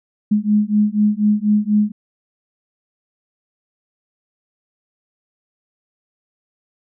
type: beating tone pair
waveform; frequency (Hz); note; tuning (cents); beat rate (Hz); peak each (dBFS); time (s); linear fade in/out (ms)
sine; 207.7 / 211.8; G#3 / G#3; 0 / +34; 4.1; -16 / -16; 0.31-1.92; 10
effects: none